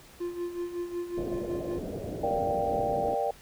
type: tone with tremolo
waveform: triangle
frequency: 349.2 Hz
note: F4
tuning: in tune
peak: -27 dBFS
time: 0.2-1.79 s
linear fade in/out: 10 ms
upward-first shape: sine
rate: 5.4 Hz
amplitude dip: 65%
type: low-pass noise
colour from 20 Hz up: white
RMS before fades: -36 dBFS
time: 1.17-3.15 s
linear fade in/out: 10 ms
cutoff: 630 Hz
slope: 48 dB/octave
type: clicks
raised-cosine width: 5 ms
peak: -33 dBFS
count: 5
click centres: 1.795 / 1.998 / 2.438 / 2.75 / 2.898 s
type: chord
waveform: sine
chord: G minor seventh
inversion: first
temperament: equal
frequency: 466.2 / 587.3 / 698.5 / 784 Hz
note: Bb4 / D5 / F5 / G5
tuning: 0 / 0 / 0 / 0 cents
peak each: -32 / -31 / -34 / -30 dBFS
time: 2.23-3.31 s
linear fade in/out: 5 ms
effects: pink hiss -53 dBFS RMS until 3.41 s